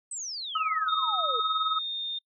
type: exponential sweep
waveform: sine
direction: down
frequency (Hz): 8350 to 440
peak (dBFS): -33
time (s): 0.11-1.4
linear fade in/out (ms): 5
type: tone with tremolo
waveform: sine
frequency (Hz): 1277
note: D#6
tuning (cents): +45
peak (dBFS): -23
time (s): 0.55-1.79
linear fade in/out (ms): 5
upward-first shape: sine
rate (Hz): 19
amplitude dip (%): 65
type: tone with pitch glide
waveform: sine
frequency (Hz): 3681 to 3641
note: A#7 to A#7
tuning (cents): -23 to -41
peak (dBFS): -30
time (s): 0.88-2.19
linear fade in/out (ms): 10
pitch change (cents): -18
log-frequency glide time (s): 1.6-2.08
effects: noise-tail reverb RT60 0.1 s tail -23 dB re dry